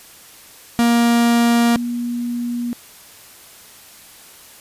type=tone pair in turn; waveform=45% pulse / sine; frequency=235.4 / 239.9 Hz; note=A#3 / A#3; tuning=+17 / +50 cents; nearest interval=unison; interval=33 cents; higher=second; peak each=-12 / -20 dBFS; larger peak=first; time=0.79-1.76 / 1.76-2.73 s; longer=neither; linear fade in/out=0 ms; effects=white hiss -43 dBFS RMS until 4.6 s + resampled to 32000 Hz